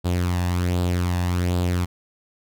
sawtooth tone with flanger, 88.9 Hz, F2, 31 cents sharp, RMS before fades -22 dBFS, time 0.04-1.86 s, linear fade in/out 20 ms, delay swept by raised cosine 0.24 to 1.14 ms, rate 1.3 Hz, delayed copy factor +0.55, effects none

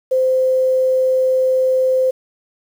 sine tone with quantisation, 518 Hz, C5, 17 cents flat, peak -12 dBFS, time 0.11-2.11 s, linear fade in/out 10 ms, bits 7, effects none

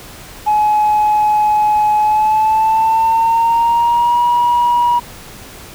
sine tone with pitch glide, 846 to 960.6 Hz, G#5 to B5, +32 to -48 cents, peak -8 dBFS, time 0.46-5 s, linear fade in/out 20 ms, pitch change +220 cents, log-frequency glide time 1.97-4.2 s, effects tanh soft clip ceiling -7 dBFS + pink hiss -35 dBFS RMS until 5.74 s

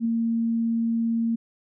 sine tone with ADSR envelope, 229.4 Hz, A#3, 28 cents flat, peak -19 dBFS, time 0-1.36 s, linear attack 51 ms, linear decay 5 ms, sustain -2 dB, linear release 12 ms, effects none

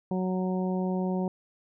harmonic tone, 185 Hz, F#3, in tune, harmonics 1 / 2 / 3 / 4 / 5, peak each -27 / -33 / -37 / -39 / -41 dBFS, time 0.11-1.28 s, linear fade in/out 2 ms, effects none

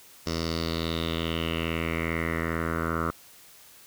10% pulse tone with low-pass filter sweep, 82.41 Hz, E2, in tune, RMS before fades -29 dBFS, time 0.26-3.11 s, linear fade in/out 10 ms, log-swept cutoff 5400 to 1300 Hz, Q 4.8, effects white hiss -52 dBFS RMS until 3.86 s

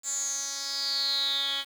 10% pulse tone with band-pass filter sweep, 277.2 Hz, C#4, in tune, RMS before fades -30 dBFS, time 0.03-1.65 s, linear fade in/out 50 ms, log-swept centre 7500 to 3100 Hz, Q 9.8, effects 8-bit

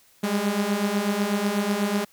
sawtooth beating tone pair, 198.8 / 206.9 Hz, G3 / G#3, +25 / -6 cents, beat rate 8.1 Hz, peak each -23 / -20 dBFS, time 0.23-2.05 s, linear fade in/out 10 ms, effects white hiss -58 dBFS RMS until 2.12 s

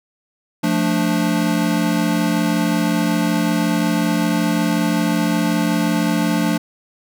square chord, D minor, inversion first, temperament equal, 174.61 / 220 / 293.7 Hz, F3 / A3 / D4, 0 / 0 / 0 cents, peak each -21 dBFS, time 0.63-6.58 s, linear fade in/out 10 ms, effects none

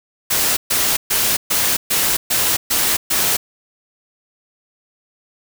white noise bursts, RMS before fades -17 dBFS, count 8, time 0.3-3.37 s, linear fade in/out 10 ms, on 270 ms, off 130 ms, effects none

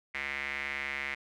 square tone with band-pass filter, 69.6 Hz, C#2, 8 cents sharp, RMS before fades -36 dBFS, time 0.14-1.15 s, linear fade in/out 10 ms, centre 2100 Hz, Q 6.2, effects none

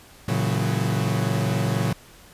40% pulse chord, F# dominant seventh, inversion first, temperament equal with one note detuned, 114.41 / 138.59 / 164.81 / 185 Hz, A#2 / C#3 / E3 / F#3, -32 / 0 / 0 / 0 cents, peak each -24 / -25 / -29 / -27 dBFS, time 0.28-1.93 s, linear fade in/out 5 ms, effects pink hiss -49 dBFS RMS until 2.33 s + resampled to 32000 Hz

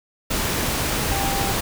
sine tone in noise, 790 Hz, G5, 13 cents sharp, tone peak -26 dBFS, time 1.11-1.52 s, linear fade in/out 10 ms, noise pink, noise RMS -23 dBFS, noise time 0.3-1.61 s, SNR -6 dB, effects none

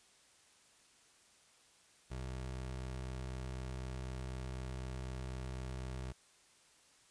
25% pulse tone, 64 Hz, C2, 38 cents flat, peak -37 dBFS, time 2.1-6.13 s, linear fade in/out 20 ms, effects white hiss -66 dBFS RMS until 7.1 s + resampled to 22050 Hz

